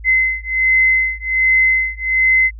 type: beating tone pair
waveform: sine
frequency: 2053 / 2054.3 Hz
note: C7 / C7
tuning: -33 / -32 cents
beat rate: 1.3 Hz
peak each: -15 dBFS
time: 0.04-2.51 s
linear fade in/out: 50 ms
effects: added 54 Hz sine -30 dBFS peak until 2.59 s